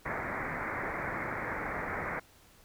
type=low-pass noise; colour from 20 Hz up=white; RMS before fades=-36 dBFS; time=0.05-2.2 s; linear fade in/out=10 ms; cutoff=2200 Hz; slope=96 dB/octave; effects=pink hiss -60 dBFS RMS until 2.64 s